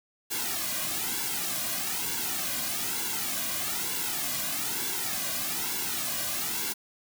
white noise with flanger, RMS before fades -31 dBFS, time 0.3-6.74 s, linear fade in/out 20 ms, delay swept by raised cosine 1.6 to 2.28 ms, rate 1.1 Hz, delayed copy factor -0.75, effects none

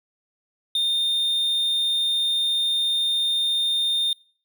triangle tone, 3637 Hz, A#7, 43 cents flat, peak -18 dBFS, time 0.75-4.13 s, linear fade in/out 2 ms, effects noise-tail reverb RT60 0.5 s tail -26 dB re dry

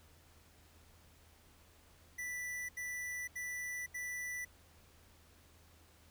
square tone bursts, 1975.5 Hz, B6, in tune, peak -40 dBFS, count 4, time 2.18-4.451 s, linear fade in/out 10 ms, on 510 ms, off 77 ms, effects added 81 Hz sine -65 dBFS peak until 6.1 s + pink hiss -65 dBFS RMS until 6.1 s

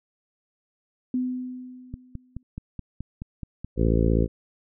sine tone with exponential decay, 252.6 Hz, B3, 39 cents sharp, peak -21 dBFS, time 1.14-2.43 s, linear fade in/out 2 ms, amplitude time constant 280 ms
click train, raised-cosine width 5 ms, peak -21 dBFS, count 11, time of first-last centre 1.94-4.072 s, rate 4.69 Hz
harmonic tone, 56 Hz, A1, 31 cents sharp, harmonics 1 / 2 / 3 / 4 / 5 / 6 / 7 / 8 / 9, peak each -22 / -25 / -27 / -28 / -29 / -30 / -30 / -31 / -32 dBFS, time 3.76-4.28 s, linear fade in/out 50 ms
effects none

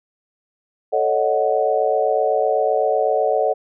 sine chord, D# half-diminished seventh, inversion second, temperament equal, 440 / 554.4 / 622.3 / 740 Hz, A4 / C#5 / D#5 / F#5, 0 / 0 / 0 / 0 cents, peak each -21 dBFS, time 0.92-3.54 s, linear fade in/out 20 ms, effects none

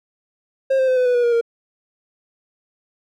triangle tone with pitch steps, 534 / 523.6 / 513.4 / 503.4 / 493.7 / 484.1 / 474.6 / 465.4 Hz, C5 / C5 / C5 / B4 / B4 / B4 / A#4 / A#4, +35 / +1 / -33 / +33 / -1 / -35 / +31 / -3 cents, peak -12 dBFS, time 0.7-1.412 s, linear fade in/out 10 ms, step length 89 ms, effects none

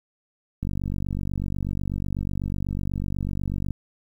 click train, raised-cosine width 5 ms, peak -16 dBFS, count 149, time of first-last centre 0.63-3.707 s, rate 48.1 Hz, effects 9-bit

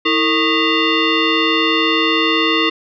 sine tone with frequency modulation, 1233 Hz, D#6, 16 cents flat, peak -12 dBFS, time 0.05-2.7 s, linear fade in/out 10 ms, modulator 779 Hz, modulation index 3, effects none

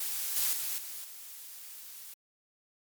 blue noise with level steps, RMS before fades -34 / -29 / -34 / -41 / -46 dBFS, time 0-2.14 s, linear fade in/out 5 ms, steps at 0.36 / 0.53 / 0.78 / 1.04 s, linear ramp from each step 2 ms, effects MP3 96 kbps

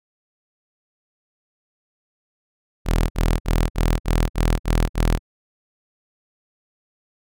sawtooth tone bursts, 41 Hz, E1, 9 cents flat, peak -12 dBFS, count 8, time 2.85-5.193 s, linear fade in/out 50 ms, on 250 ms, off 49 ms, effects none

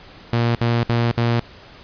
sawtooth tone bursts, 117.8 Hz, A#2, 19 cents sharp, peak -12 dBFS, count 4, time 0.33-1.396 s, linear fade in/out 0 ms, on 220 ms, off 62 ms, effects pink hiss -43 dBFS RMS until 1.83 s + resampled to 11025 Hz

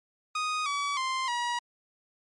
sawtooth tone with pitch steps, 1244.5 / 1141.2 / 1046.5 / 959.6 Hz, D#6 / C#6 / C6 / A#5, 0 / +50 / 0 / +50 cents, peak -24 dBFS, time 0.35-1.59 s, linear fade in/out 5 ms, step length 310 ms, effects low-pass 7000 Hz 12 dB/octave + MP3 48 kbps

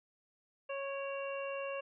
harmonic tone with a mistuned harmonic, 552 Hz, C#5, 7 cents flat, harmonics 1 / 2 / 3 / 4 / 5, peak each -38 / -45 / -51 / -55 / -45 dBFS, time 0.69-1.81 s, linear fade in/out 10 ms, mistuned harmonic 4, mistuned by +58 cents, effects none

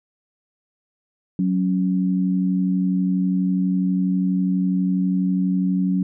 sine tone pair together, 185 / 277.2 Hz, F#3 / C#4, 0 / 0 cents, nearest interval perfect fifth, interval 700 cents, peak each -18 / -24 dBFS, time 1.39-6.03 s, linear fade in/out 2 ms, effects none

